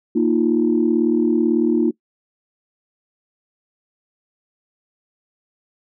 sine chord, Bb suspended fourth, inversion none, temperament equal, 233.1 / 311.1 / 349.2 Hz, Bb3 / Eb4 / F4, 0 / 0 / 0 cents, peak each -18 dBFS, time 0.15-1.91 s, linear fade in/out 10 ms, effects noise-tail reverb RT60 0.1 s tail -22 dB re dry + tanh soft clip ceiling -5 dBFS

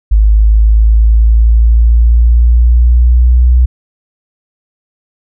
sine linear sweep, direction up, 52.3 to 62 Hz, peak -3 dBFS, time 0.11-3.66 s, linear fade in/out 10 ms, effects none

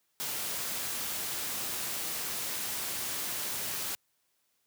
white noise, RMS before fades -35 dBFS, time 0.2-3.95 s, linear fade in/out 0 ms, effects white hiss -75 dBFS RMS until 4.66 s + high-pass 80 Hz 12 dB/octave

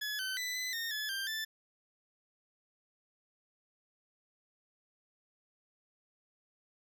20% pulse tone with pitch steps, 1701 / 1528 / 1994 / 2013 / 1838 / 1717 / 1580 / 1760 Hz, G#6 / G6 / B6 / B6 / A#6 / A6 / G6 / A6, +41 / -45 / +16 / +33 / -25 / -43 / +13 / 0 cents, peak -30 dBFS, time 0.01-1.45 s, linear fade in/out 10 ms, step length 180 ms, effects none

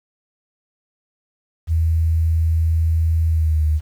sine tone with pitch glide, 81.3 to 76.87 Hz, E2 to D#2, -23 to -20 cents, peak -14 dBFS, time 1.67-3.81 s, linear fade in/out 50 ms, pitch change -97 cents, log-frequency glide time 3.28-3.64 s, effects 8-bit

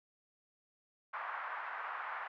pink band-pass noise, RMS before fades -42 dBFS, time 1.13-2.28 s, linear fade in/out 10 ms, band 910 to 1700 Hz, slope 24 dB/octave, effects none

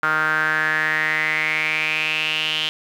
sawtooth tone with band-pass filter sweep, 155.56 Hz, D#3, in tune, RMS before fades -21 dBFS, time 0.03-2.69 s, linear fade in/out 0 ms, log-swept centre 1400 to 3100 Hz, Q 7.1, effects 8-bit

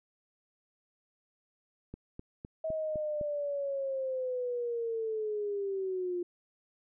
click train, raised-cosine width 3 ms, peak -29 dBFS, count 6, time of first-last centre 1.94-3.212 s, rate 3.93 Hz
sine linear sweep, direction down, 641 to 349.2 Hz, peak -31 dBFS, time 2.64-6.23 s, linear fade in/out 5 ms
effects none

